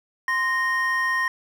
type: tone pair together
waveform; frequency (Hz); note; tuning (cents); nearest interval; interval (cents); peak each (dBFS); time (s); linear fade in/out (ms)
triangle; 1041.5 / 1857; C6 / A#6; -8 / -7; minor seventh; 1001; -24 / -20; 0.28-1.28; 2
effects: none